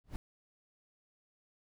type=noise with exponential growth; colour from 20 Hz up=brown; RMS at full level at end=-34 dBFS; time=0.04-0.16 s; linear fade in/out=0 ms; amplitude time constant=24 ms; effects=none